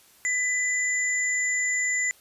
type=tone pair together; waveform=sine; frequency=2000 / 7118 Hz; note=B6 / A8; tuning=+21 / +19 cents; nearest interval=octave + minor seventh; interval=2198 cents; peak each=-24 / -28 dBFS; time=0.25-2.11 s; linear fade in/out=0 ms; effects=white hiss -56 dBFS RMS until 2.2 s + resampled to 32000 Hz